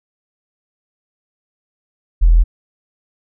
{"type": "tone with tanh clipping", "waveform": "triangle", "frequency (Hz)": 41.54, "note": "E1", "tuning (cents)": 14, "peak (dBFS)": -6, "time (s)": [2.21, 2.44], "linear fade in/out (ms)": 20, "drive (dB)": 4, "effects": []}